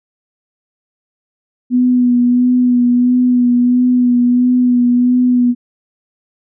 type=tone with vibrato; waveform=sine; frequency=246.6 Hz; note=B3; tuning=2 cents flat; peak=-8 dBFS; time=1.7-5.55 s; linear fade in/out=50 ms; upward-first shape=sine; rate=1.5 Hz; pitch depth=23 cents each way; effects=none